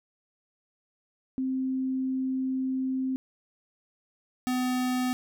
sine / square tone pair in turn, 261.6 / 252.3 Hz, C4 / B3, 0 / +37 cents, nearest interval minor second, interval 63 cents, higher first, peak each -26 dBFS, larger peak neither, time 1.38-3.16 / 4.47-5.13 s, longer first, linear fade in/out 0 ms, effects none

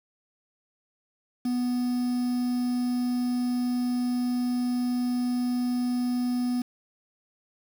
triangle tone with quantisation, 246.8 Hz, B3, 1 cent flat, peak -22 dBFS, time 1.45-6.62 s, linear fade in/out 5 ms, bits 7, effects none

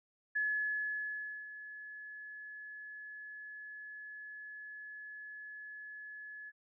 sine tone with ADSR envelope, 1706 Hz, G#6, 46 cents sharp, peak -30 dBFS, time 0.35-6.52 s, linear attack 13 ms, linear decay 1100 ms, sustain -15 dB, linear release 37 ms, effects none

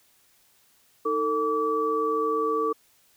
sine tone cluster, 313 / 447.9 / 1152 Hz, D#4 / A4 / D6, +10 / +31 / -34 cents, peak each -32 / -25 / -26 dBFS, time 1.05-2.73 s, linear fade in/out 10 ms, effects white hiss -62 dBFS RMS until 3.16 s

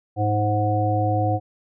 harmonic tone, 104.9 Hz, G#2, 18 cents sharp, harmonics 1 / 3 / 5 / 7, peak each -21 / -27 / -27 / -23 dBFS, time 0.16-1.4 s, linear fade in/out 50 ms, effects none

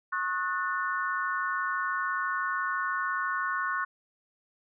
sine tone cluster, 1092 / 1266 / 1472 / 1781 Hz, C#6 / D#6 / F#6 / A6, -26 / +30 / -9 / +21 cents, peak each -31 / -38 / -31 / -37 dBFS, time 0.12-3.85 s, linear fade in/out 10 ms, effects none

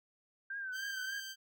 sine tone with vibrato, 1565 Hz, G6, 3 cents flat, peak -38 dBFS, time 0.5-1.2 s, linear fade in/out 5 ms, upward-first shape triangle, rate 3.4 Hz, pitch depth 84 cents each way
15% pulse tone, 1566 Hz, G6, 2 cents flat, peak -36 dBFS, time 0.72-1.36 s, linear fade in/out 50 ms
effects none

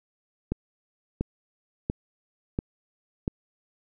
click train, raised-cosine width 3 ms, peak -13 dBFS, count 5, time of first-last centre 0.52-3.279 s, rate 1.45 Hz, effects none

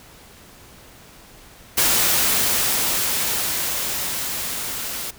white noise with level ramp, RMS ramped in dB -17 to -29 dBFS, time 1.77-5.11 s, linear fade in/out 10 ms, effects pink hiss -46 dBFS RMS until 5.18 s

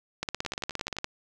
two click trains, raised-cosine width 0.2 ms, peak -21 / -13 dBFS, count 7 / 15, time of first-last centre 0.45-0.967 / 0.23-1.044 s, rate 11.6 / 17.2 Hz, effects none

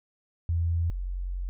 sine tone pair in turn, 84.3 / 45.28 Hz, E2 / F#1, +39 / -37 cents, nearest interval major seventh, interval 1076 cents, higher first, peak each -23 / -29 dBFS, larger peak first, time 0.49-0.9 / 0.9-1.49 s, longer second, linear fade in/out 0 ms, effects none

